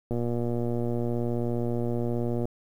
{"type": "click train", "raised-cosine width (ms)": 2, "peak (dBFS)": -17, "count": 280, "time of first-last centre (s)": [0.11, 2.455], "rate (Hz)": 119, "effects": ["9-bit"]}